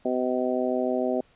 harmonic tone, 126.7 Hz, B2, 45 cents sharp, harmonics 2 / 3 / 4 / 5 / 6, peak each -28 / -29 / -30 / -28 / -35 dBFS, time 0.05-1.21 s, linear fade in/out 5 ms, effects pink hiss -61 dBFS RMS until 1.35 s + resampled to 8000 Hz

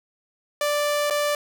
sawtooth tone with dropouts, 587.3 Hz, D5, in tune, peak -17 dBFS, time 0.61-1.35 s, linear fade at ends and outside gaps 2 ms, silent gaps 1.1-1.107 s, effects none

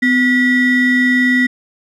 triangle ring-modulated tone, 847 Hz, G#5, 34 cents sharp, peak -5 dBFS, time 0.02-1.47 s, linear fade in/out 10 ms, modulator 1100 Hz, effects none

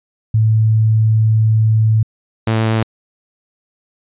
sine / sawtooth tone pair in turn, 110 / 111.34 Hz, A2 / A2, 0 / +21 cents, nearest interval unison, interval 21 cents, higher second, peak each -9 dBFS, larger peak neither, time 0.34-2.03 / 2.47-2.83 s, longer first, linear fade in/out 5 ms, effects resampled to 8000 Hz

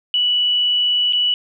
sine tone with dropouts, 2952 Hz, F#7, 5 cents flat, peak -14 dBFS, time 0.14-1.34 s, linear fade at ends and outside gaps 1 ms, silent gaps 1.125-1.132 s, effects none

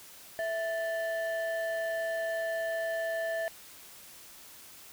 sine tone pair together, 659.3 / 1758 Hz, E5 / A6, 0 / -2 cents, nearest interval octave + perfect fourth, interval 1698 cents, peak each -29 / -34 dBFS, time 0.39-3.48 s, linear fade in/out 0 ms, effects tanh soft clip ceiling -27 dBFS + white hiss -51 dBFS RMS until 4.92 s

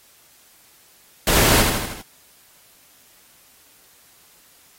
pink noise with echo, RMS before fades -18 dBFS, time 1.27-1.62 s, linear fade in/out 2 ms, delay 79 ms, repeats 5, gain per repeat -4 dB, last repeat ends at 2.015 s, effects white hiss -53 dBFS RMS until 4.78 s + AAC 48 kbps

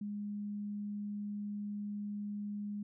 sine tone, 206 Hz, G#3, 14 cents flat, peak -37 dBFS, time 0.01-2.83 s, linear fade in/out 5 ms, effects none

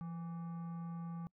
sine tone with frequency modulation, 169.9 Hz, F3, 47 cents flat, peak -39 dBFS, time 0.01-1.27 s, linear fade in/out 0 ms, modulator 991 Hz, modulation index 0.3, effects noise-tail reverb RT60 0.1 s tail -26 dB re dry + tanh soft clip ceiling -38 dBFS

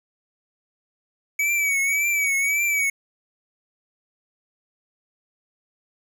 square tone with vibrato, 2272 Hz, C#7, 42 cents sharp, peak -20 dBFS, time 1.39-2.9 s, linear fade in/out 5 ms, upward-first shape triangle, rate 1.8 Hz, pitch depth 76 cents each way, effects none

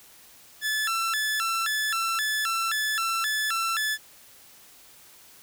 sawtooth tone with vibrato, 1524 Hz, G6, 49 cents flat, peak -21 dBFS, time 0.61-3.98 s, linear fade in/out 50 ms, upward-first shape square, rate 1.9 Hz, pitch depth 220 cents each way, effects white hiss -52 dBFS RMS until 5.42 s

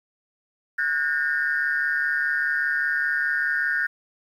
sine tone cluster, 1456 / 1601 / 1812 Hz, F#6 / G6 / A#6, -28 / +36 / -50 cents, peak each -25 dBFS, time 0.78-3.87 s, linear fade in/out 10 ms, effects tanh soft clip ceiling -12 dBFS + 9-bit

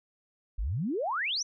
sine exponential sweep, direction up, 41.9 to 6272 Hz, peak -28 dBFS, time 0.58-1.43 s, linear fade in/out 10 ms, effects none

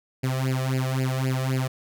sawtooth tone with flanger, 130.81 Hz, C3, in tune, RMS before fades -25 dBFS, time 0.23-1.68 s, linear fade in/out 10 ms, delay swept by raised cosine 0.41 to 1.71 ms, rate 3.8 Hz, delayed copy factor +0.95, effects none

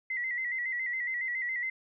sine tone with vibrato, 2000 Hz, B6, 21 cents sharp, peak -30 dBFS, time 0.1-1.7 s, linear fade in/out 5 ms, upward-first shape square, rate 7.2 Hz, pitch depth 56 cents each way, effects none

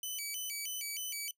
10% pulse tone with vibrato, 2624 Hz, E7, 9 cents flat, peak -29 dBFS, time 0.03-1.31 s, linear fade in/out 2 ms, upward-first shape square, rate 3.2 Hz, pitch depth 240 cents each way, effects noise-tail reverb RT60 0.1 s tail -21 dB re dry

